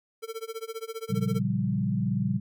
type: tone with tremolo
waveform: square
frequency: 450 Hz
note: A4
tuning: 39 cents sharp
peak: -32 dBFS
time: 0.22-1.4 s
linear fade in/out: 20 ms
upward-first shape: sine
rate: 15 Hz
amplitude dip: 95%
type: chord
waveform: sine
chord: G half-diminished seventh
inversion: first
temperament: equal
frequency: 116.54 / 138.59 / 174.61 / 196 Hz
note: Bb2 / Db3 / F3 / G3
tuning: 0 / 0 / 0 / 0 cents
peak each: -30 / -31 / -31 / -28 dBFS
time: 1.09-2.4 s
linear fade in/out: 20 ms
effects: none